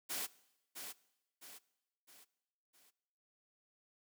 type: noise with echo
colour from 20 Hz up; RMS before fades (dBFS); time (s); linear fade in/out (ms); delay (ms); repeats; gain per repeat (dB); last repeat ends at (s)
white; -40; 0.09-0.27; 20; 660; 4; -7; 2.91
effects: noise-tail reverb RT60 1.0 s tail -21 dB re dry + high-pass 200 Hz 12 dB/octave